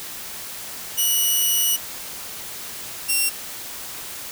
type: tone pair in turn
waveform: 5% pulse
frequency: 2936 / 2743 Hz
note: F#7 / F7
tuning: -14 / -32 cents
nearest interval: minor second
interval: 118 cents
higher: first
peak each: -9 dBFS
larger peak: neither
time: 0.97-1.77 / 3.08-3.3 s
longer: first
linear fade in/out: 20 ms
effects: white hiss -34 dBFS RMS until 4.31 s